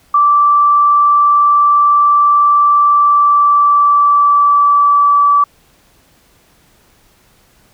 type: tone with pitch glide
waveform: sine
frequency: 1167 to 1153.6 Hz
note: D6 to D6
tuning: -11 to -31 cents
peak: -6 dBFS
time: 0.14-5.44 s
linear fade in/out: 5 ms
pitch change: -20 cents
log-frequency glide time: 2.83-5.23 s
effects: pink hiss -51 dBFS RMS until 7.73 s